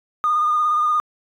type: tone with vibrato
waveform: triangle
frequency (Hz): 1221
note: D#6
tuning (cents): -33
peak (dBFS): -12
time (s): 0.24-1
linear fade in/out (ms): 0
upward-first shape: sine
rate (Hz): 17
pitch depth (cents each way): 28
effects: tanh soft clip ceiling -13 dBFS